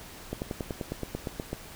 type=slowing click train; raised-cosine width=2 ms; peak=-18 dBFS; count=12; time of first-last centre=0.33-1.53 s; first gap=89 ms; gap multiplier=1.04; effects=pink hiss -46 dBFS RMS until 1.75 s